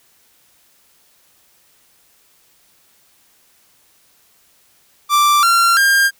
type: tone with pitch steps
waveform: 45% pulse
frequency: 1174.7 / 1373 / 1604.7 Hz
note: D6 / F6 / G6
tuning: 0 / -30 / +40 cents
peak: -10 dBFS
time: 5.09-6.11 s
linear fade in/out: 50 ms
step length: 340 ms
effects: white hiss -55 dBFS RMS until 6.19 s